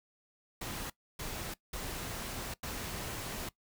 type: noise bursts at uneven times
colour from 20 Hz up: pink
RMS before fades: -40 dBFS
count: 4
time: 0.61-0.9 / 1.19-1.54 / 1.73-2.54 / 2.63-3.49 s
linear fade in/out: 5 ms
effects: noise-tail reverb RT60 0.1 s tail -19 dB re dry